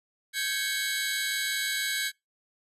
sawtooth tone cluster, 1561 / 1667 / 2208 / 3922 Hz, G6 / G#6 / C#7 / B7, -8 / +6 / -7 / -13 cents, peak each -30 dBFS, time 0.33-2.12 s, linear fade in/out 50 ms, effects noise-tail reverb RT60 0.2 s tail -25 dB re dry + resampled to 32000 Hz

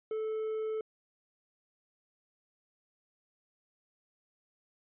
triangle tone, 436.9 Hz, A4, 12 cents flat, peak -30 dBFS, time 0.11-0.81 s, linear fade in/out 2 ms, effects resampled to 8000 Hz

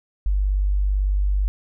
sine tone, 49 Hz, G1, in tune, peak -17 dBFS, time 0.26-1.48 s, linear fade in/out 0 ms, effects none

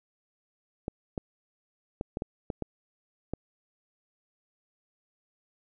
clicks, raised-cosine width 2 ms, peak -18 dBFS, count 8, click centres 0.881 / 1.178 / 2.011 / 2.171 / 2.221 / 2.502 / 2.623 / 3.336 s, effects none

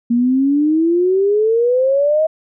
sine exponential sweep, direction up, 233.1 to 640 Hz, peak -11 dBFS, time 0.1-2.27 s, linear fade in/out 10 ms, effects none

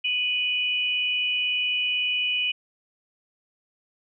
sine tone pair together, 2484 / 2954 Hz, D#7 / F#7, -3 / -3 cents, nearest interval minor third, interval 300 cents, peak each -25 / -25 dBFS, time 0.04-2.52 s, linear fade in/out 10 ms, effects none

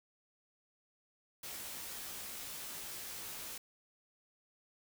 white noise with comb filter, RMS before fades -45 dBFS, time 1.43-3.58 s, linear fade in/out 5 ms, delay 16 ms, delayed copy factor -0.7, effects none

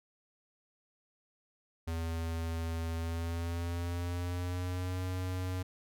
square tone with pitch glide, 82.41 to 91.97 Hz, E2 to F#2, 0 to -10 cents, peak -34 dBFS, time 1.87-5.63 s, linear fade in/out 10 ms, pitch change +190 cents, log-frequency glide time 2.96-5.02 s, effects none

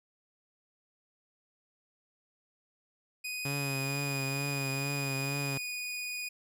sawtooth tone with pitch glide, 2489 to 2469 Hz, D#7 to D#7, 0 to -14 cents, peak -32 dBFS, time 3.24-6.29 s, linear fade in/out 10 ms, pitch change -14 cents, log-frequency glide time 3.79-3.86 s
sawtooth tone with vibrato, 138.59 Hz, C#3, in tune, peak -29 dBFS, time 3.45-5.58 s, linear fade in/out 5 ms, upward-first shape triangle, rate 2.2 Hz, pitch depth 52 cents each way
effects none

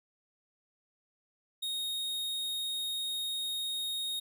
45% pulse tone, 3729 Hz, A#7, in tune, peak -33 dBFS, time 1.62-4.2 s, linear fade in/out 10 ms, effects none

